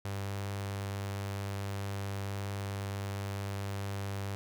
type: tone with notch filter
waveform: sawtooth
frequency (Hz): 99.5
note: G2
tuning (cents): +26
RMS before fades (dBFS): -37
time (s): 0.05-4.35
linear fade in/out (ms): 0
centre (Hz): 250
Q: 1.6
effects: none